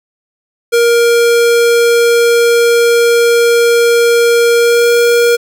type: tone with pitch glide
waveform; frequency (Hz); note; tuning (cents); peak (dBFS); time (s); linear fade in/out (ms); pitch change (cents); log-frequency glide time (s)
square; 470 to 473.5; A#4 to A#4; +14 to +27; -7; 0.72-5.37; 20; +13; 4.56-4.91
effects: none